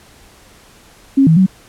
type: tone with pitch steps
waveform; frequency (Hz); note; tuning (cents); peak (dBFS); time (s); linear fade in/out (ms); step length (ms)
sine; 271.9 / 161.4 / 188.2; C#4 / E3 / F#3; -33 / -36 / +30; -6; 1.17-1.464; 10; 98
effects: pink hiss -45 dBFS RMS until 1.68 s + low-pass 12000 Hz 12 dB/octave